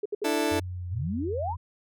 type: tone bursts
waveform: sine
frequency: 416.2 Hz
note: G#4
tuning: 4 cents sharp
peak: -26 dBFS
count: 3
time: 0.03-0.242 s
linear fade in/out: 5 ms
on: 26 ms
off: 67 ms
type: chord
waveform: 30% pulse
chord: D suspended second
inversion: none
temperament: just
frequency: 293.7 / 330.4 / 440.5 Hz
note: D4 / E4 / A4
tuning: 0 / +4 / +2 cents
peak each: -26 dBFS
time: 0.24-0.6 s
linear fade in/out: 10 ms
type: tone with pitch glide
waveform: sine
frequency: 90.6 to 86.61 Hz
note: F#2 to F2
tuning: -36 to -14 cents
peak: -32 dBFS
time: 0.51-1.57 s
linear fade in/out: 10 ms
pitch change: -78 cents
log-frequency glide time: 0.72-1.11 s
type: exponential sweep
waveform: sine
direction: up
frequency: 90.2 to 1046.5 Hz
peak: -28 dBFS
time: 0.9-1.56 s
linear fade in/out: 50 ms
effects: none